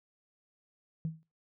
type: tone with exponential decay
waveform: sine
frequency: 160 Hz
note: D#3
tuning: 49 cents sharp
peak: -27 dBFS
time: 1.05-1.23 s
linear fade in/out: 0 ms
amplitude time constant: 39 ms
effects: noise-tail reverb RT60 0.3 s tail -20 dB re dry + tanh soft clip ceiling -25 dBFS